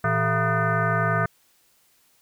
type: tone with frequency modulation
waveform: sine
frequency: 672 Hz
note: E5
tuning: 33 cents sharp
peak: -19 dBFS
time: 0.04-1.26 s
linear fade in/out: 5 ms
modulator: 279 Hz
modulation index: 3.5
effects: white hiss -62 dBFS RMS until 2.21 s